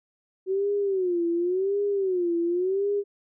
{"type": "tone with vibrato", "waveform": "sine", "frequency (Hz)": 371.4, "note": "F#4", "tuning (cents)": 7, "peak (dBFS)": -22, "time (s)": [0.46, 3.04], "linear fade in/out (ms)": 50, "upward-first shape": "sine", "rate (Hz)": 0.91, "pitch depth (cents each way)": 160, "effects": []}